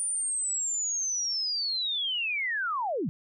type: linear sweep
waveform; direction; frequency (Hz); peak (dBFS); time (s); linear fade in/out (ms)
sine; down; 9397 to 130.81; -27; 0-3.09; 0
effects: none